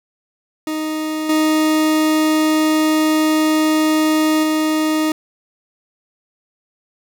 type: tone with level steps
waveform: 40% pulse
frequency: 311.1 Hz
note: D#4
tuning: in tune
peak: -19 / -12 / -14 dBFS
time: 0.67-5.12 s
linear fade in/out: 2 ms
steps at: 1.29 / 4.43 s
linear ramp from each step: 5 ms
effects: none